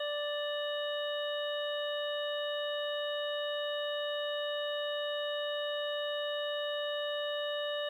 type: harmonic tone with a mistuned harmonic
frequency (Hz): 587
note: D5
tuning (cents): -1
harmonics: 1 / 2 / 3 / 5 / 6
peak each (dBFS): -34 / -45 / -42 / -41 / -43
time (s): 0-7.89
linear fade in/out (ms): 5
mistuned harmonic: 6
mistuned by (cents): +98
effects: 11-bit